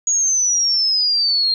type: exponential sweep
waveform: sine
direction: down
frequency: 6740 to 4183 Hz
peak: -14 dBFS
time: 0.07-1.54 s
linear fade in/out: 2 ms
effects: 9-bit